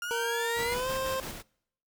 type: exponential sweep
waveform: 35% pulse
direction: up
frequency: 1400 to 2098 Hz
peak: -31 dBFS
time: 0.02-0.74 s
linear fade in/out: 2 ms
type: tone with pitch glide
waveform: 25% pulse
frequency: 466.2 to 526.3 Hz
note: A#4 to C5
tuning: 0 to +10 cents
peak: -26 dBFS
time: 0.11-1.2 s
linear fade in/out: 0 ms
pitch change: +210 cents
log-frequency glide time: 0.64-0.9 s
type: noise with tremolo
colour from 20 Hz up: pink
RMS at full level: -38 dBFS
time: 0.55-1.43 s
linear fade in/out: 50 ms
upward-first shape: square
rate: 5.9 Hz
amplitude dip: 40%
effects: noise-tail reverb RT60 0.7 s tail -25 dB re dry